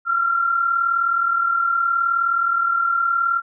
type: tone pair together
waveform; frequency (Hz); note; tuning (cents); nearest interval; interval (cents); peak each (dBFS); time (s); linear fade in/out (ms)
sine; 1338 / 1377.2; E6 / F6; +25 / -25; unison; 50; -25 / -17; 0.05-3.42; 50
effects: none